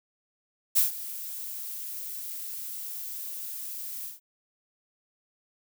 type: noise with ADSR envelope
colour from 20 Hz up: violet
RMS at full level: -20 dBFS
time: 0.75-4.2 s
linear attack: 20 ms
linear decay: 140 ms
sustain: -17 dB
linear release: 150 ms
effects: none